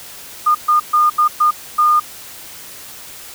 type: tone bursts at uneven times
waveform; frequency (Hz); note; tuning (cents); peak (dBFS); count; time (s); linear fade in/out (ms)
sine; 1217; D#6; -39; -9; 6; 0.46-0.55 / 0.68-0.8 / 0.93-1.1 / 1.18-1.28 / 1.4-1.51 / 1.78-2; 10
effects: white hiss -35 dBFS RMS until 3.34 s